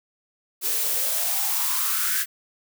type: noise with high-pass filter sweep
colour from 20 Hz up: blue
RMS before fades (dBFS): -24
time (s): 0.61-2.26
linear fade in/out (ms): 50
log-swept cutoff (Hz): 360 to 1700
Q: 5.9
effects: none